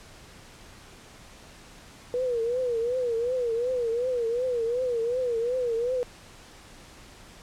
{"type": "tone with vibrato", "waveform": "sine", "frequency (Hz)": 482.8, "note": "B4", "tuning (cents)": -39, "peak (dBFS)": -24, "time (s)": [2.14, 6.03], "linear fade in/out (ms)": 0, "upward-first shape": "triangle", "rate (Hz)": 2.7, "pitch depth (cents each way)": 130, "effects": ["pink hiss -49 dBFS RMS until 7.42 s", "low-pass 9000 Hz 12 dB/octave"]}